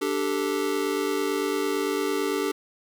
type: chord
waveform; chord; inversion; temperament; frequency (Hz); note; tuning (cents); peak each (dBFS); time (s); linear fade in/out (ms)
square; D suspended fourth; none; just; 293.7 / 391.6 / 440.5; D4 / G4 / A4; 0 / -2 / +2; -30 / -28 / -30; 0.01-2.52; 10
effects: none